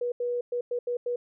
sine tone bursts at uneven times, 485.3 Hz, B4, 30 cents flat, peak -26 dBFS, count 6, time 0.01-0.12 / 0.2-0.41 / 0.52-0.61 / 0.71-0.79 / 0.87-0.97 / 1.06-1.16 s, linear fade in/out 5 ms, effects none

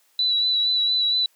sine tone with vibrato, 3951 Hz, B7, in tune, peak -18 dBFS, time 0.19-1.26 s, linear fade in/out 2 ms, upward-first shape sine, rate 4.3 Hz, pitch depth 26 cents each way, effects white hiss -62 dBFS RMS until 1.35 s + high-pass 400 Hz 12 dB/octave

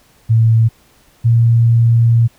sine tone pair in turn, 113.1 / 116.28 Hz, A2 / A#2, +48 / -4 cents, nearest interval unison, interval 48 cents, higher second, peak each -7 dBFS, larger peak neither, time 0.29-0.69 / 1.24-2.28 s, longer second, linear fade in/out 20 ms, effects pink hiss -51 dBFS RMS until 2.38 s

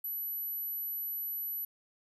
sine tone, 11840 Hz, F#9, in tune, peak -34 dBFS, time 0.04-1.65 s, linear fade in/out 5 ms, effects none

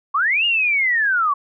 sine linear two-way sweep, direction up then down, 1046.5 to 2870 to 1096 Hz, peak -15 dBFS, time 0.14-1.34 s, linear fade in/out 10 ms, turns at 0.45 s, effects none

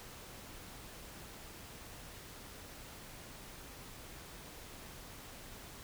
silence, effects pink hiss -51 dBFS RMS until 5.83 s

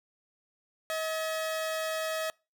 sawtooth tone pair together, 637 / 1702 Hz, D#5 / G#6, +41 / +42 cents, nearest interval octave + perfect fourth, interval 1701 cents, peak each -27 / -37 dBFS, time 0.9-2.3 s, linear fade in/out 0 ms, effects noise-tail reverb RT60 0.3 s tail -26 dB re dry

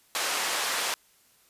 pink band-pass noise, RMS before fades -29 dBFS, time 0.15-0.94 s, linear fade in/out 0 ms, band 770 to 11000 Hz, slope 12 dB/octave, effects white hiss -62 dBFS RMS until 1.49 s + resampled to 32000 Hz

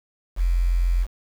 sine tone with quantisation, 43.65 Hz, F1, in tune, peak -17 dBFS, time 0.36-1.07 s, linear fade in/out 50 ms, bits 7, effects none

